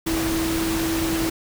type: tone in noise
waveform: sine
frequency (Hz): 326.8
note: E4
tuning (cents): -15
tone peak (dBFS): -22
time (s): 0.06-1.3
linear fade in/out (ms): 10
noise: pink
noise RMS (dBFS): -27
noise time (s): 0.06-1.3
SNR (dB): +2
effects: none